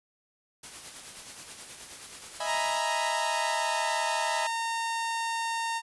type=noise with tremolo; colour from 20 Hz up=white; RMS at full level=-42 dBFS; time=0.63-2.78 s; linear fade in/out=5 ms; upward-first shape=sine; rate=9.4 Hz; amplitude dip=40%
type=chord; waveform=sawtooth; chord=E major seventh; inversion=third; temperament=equal; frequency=622.3 / 659.3 / 830.6 / 987.8 Hz; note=D#5 / E5 / G#5 / B5; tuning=0 / 0 / 0 / 0 cents; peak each=-32 dBFS; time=2.4-4.47 s; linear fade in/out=5 ms
type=tone with pitch glide; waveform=sawtooth; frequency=932.3 to 916.3 Hz; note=A#5 to A#5; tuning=0 to -30 cents; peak=-25 dBFS; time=2.45-5.82 s; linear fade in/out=50 ms; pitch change=-30 cents; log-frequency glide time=2.85-3.85 s
effects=resampled to 24000 Hz